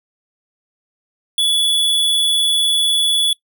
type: tone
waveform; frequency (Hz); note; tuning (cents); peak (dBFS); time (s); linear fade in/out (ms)
square; 3424; A7; -48; -14; 1.38-3.33; 2
effects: noise-tail reverb RT60 0.1 s tail -22 dB re dry